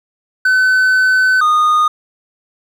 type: tone pair in turn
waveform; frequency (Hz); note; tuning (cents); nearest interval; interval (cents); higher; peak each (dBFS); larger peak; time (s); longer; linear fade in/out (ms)
triangle; 1515 / 1230; F#6 / D#6; +40 / -20; major third; 360; first; -7; neither; 0.45-1.41 / 1.41-1.88; first; 5
effects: none